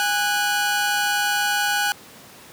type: tone pair together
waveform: sawtooth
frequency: 818.7 / 1480 Hz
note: G#5 / F#6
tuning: -25 / 0 cents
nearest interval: minor seventh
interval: 1025 cents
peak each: -19 / -18 dBFS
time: 0-1.92 s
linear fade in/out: 0 ms
effects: pink hiss -44 dBFS RMS until 2.52 s + high-pass 150 Hz 12 dB/octave